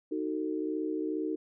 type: chord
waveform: sine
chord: D# diminished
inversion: none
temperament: just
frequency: 311.1 / 373.4 / 448 Hz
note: D#4 / F#4 / A4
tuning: 0 / +16 / +31 cents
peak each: -32 / -36 / -37 dBFS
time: 0.11-1.36 s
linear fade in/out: 10 ms
effects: none